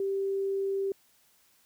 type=tone; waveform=sine; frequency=391.3 Hz; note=G4; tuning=3 cents flat; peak=-27 dBFS; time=0-0.92 s; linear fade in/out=2 ms; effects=white hiss -65 dBFS RMS until 1.65 s